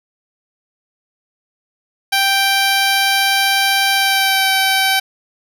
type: tone with pitch glide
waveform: 10% pulse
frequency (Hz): 784 to 771.9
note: G5 to G5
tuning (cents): 0 to -27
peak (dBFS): -4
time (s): 2.12-5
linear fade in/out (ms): 10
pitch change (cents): -27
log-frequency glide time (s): 3.94-4.5
effects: none